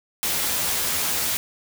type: noise with comb filter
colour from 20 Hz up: white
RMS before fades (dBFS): -24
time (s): 0.23-1.37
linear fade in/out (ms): 0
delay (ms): 12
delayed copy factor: +0.5
effects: none